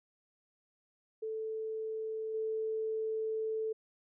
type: tone with level steps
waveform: sine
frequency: 439.8 Hz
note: A4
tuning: 1 cent flat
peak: -35 / -32 dBFS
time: 1.22-3.73 s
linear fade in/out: 10 ms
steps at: 2.34 s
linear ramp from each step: 5 ms
effects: none